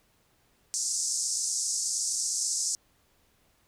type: band-pass noise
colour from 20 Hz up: white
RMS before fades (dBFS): -30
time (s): 0.74-2.75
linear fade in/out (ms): 0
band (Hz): 5200 to 8600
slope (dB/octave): 48
effects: pink hiss -67 dBFS RMS until 3.67 s